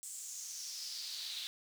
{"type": "noise with high-pass filter sweep", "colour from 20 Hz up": "brown", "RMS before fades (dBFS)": -44, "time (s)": [0.03, 1.47], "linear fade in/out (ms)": 0, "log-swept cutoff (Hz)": [8000, 3600], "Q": 4.4, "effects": []}